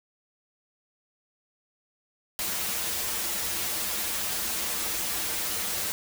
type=noise with comb filter; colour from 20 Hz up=white; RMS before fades=-30 dBFS; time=2.39-5.92 s; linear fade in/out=0 ms; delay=7.4 ms; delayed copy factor=-1; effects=none